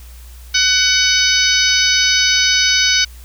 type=harmonic tone with a mistuned harmonic; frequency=749 Hz; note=F#5; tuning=21 cents sharp; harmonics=2 / 3 / 4 / 5 / 6 / 7 / 8; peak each=-19 / -19 / -19 / -19 / -19 / -19 / -19 dBFS; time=0.54-3.05 s; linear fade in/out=10 ms; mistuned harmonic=7; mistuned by=-48 cents; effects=added 60 Hz sine -34 dBFS peak until 3.24 s + white hiss -45 dBFS RMS until 3.24 s